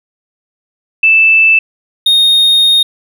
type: tone pair in turn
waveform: sine / triangle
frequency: 2640 / 3705 Hz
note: E7 / A#7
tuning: +2 / -11 cents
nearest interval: tritone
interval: 587 cents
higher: second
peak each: -4 dBFS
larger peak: neither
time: 1.03-1.59 / 2.06-2.83 s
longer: second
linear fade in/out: 5 ms
effects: none